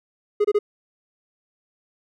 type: tone bursts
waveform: triangle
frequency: 415.3 Hz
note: G#4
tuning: in tune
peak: -13 dBFS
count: 3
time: 0.4-0.59 s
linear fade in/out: 10 ms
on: 46 ms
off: 26 ms
effects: none